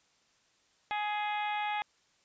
harmonic tone, 418.1 Hz, G#4, 12 cents sharp, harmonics 2 / 3 / 4 / 5 / 6 / 7 / 8 / 9, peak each -32 / -44 / -42 / -40 / -42 / -53 / -45 / -54 dBFS, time 0.91-1.82 s, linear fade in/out 0 ms, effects white hiss -69 dBFS RMS until 2.24 s + resampled to 16000 Hz

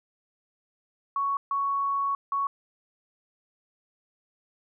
sine tone bursts at uneven times, 1113 Hz, C#6, 7 cents sharp, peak -24 dBFS, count 3, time 1.16-1.37 / 1.51-2.15 / 2.32-2.47 s, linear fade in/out 2 ms, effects none

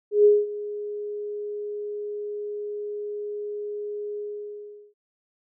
sine tone with ADSR envelope, 415.3 Hz, G#4, in tune, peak -11 dBFS, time 0.11-4.94 s, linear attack 140 ms, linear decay 210 ms, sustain -18 dB, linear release 760 ms, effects none

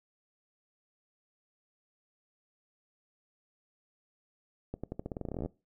accelerating click train, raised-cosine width 2 ms, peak -23 dBFS, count 19, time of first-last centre 4.74-5.46 s, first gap 96 ms, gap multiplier 0.88, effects noise-tail reverb RT60 0.3 s tail -22 dB re dry

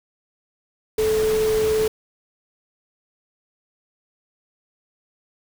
sine tone in noise, 435.1 Hz, A4, 19 cents flat, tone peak -17 dBFS, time 0.98-1.88 s, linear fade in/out 5 ms, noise pink, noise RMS -30 dBFS, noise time 0.98-1.88 s, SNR +10 dB, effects none

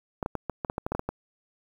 clicks, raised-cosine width 1 ms, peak -15 dBFS, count 12, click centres 0.228 / 0.261 / 0.353 / 0.497 / 0.648 / 0.699 / 0.781 / 0.865 / 0.92 / 0.95 / 0.994 / 1.09 s, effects 8-bit

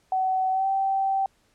sine tone with pitch glide, 754 to 776.1 Hz, F#5 to G5, +32 to -18 cents, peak -21 dBFS, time 0.12-1.26 s, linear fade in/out 2 ms, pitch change +50 cents, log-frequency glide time 0.51-0.67 s, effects pink hiss -65 dBFS RMS until 1.54 s + low-pass 10000 Hz 12 dB/octave

